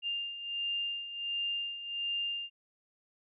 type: beating tone pair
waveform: sine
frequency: 2800 / 2801.4 Hz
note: F7 / F7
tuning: +4 / +5 cents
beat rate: 1.4 Hz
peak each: -40 / -34 dBFS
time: 0.02-2.5 s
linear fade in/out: 50 ms
effects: none